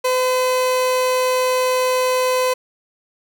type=tone; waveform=30% pulse; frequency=509 Hz; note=C5; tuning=48 cents flat; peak=-13 dBFS; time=0.04-2.54 s; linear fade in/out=10 ms; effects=none